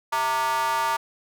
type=tone with high-pass filter; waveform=square; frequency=130.81 Hz; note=C3; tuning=in tune; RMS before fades=-24 dBFS; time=0.12-0.97 s; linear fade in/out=10 ms; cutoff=1000 Hz; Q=5.9; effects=none